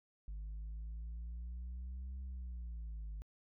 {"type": "exponential two-way sweep", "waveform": "sine", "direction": "up then down", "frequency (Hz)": [50.7, 65.41, 50.7], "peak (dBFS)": -39, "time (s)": [0.28, 3.22], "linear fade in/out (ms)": 0, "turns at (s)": 2.21, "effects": ["tanh soft clip ceiling -41 dBFS"]}